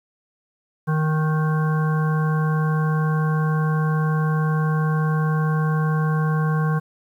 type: harmonic tone with a mistuned harmonic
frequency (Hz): 155.56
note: D#3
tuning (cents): 0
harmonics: 1 / 3 / 5 / 7 / 9 / 10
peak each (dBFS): -18 / -31 / -34 / -30 / -38 / -33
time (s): 0.87-6.8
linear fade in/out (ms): 20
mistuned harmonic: 9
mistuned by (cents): +25
effects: 9-bit